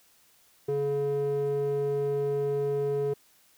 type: tone with band-pass filter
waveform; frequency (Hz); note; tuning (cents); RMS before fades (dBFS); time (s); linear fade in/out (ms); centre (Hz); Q
square; 141.5; C#3; +36; -28; 0.68-3.14; 10; 370; 8.9
effects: white hiss -62 dBFS RMS until 3.57 s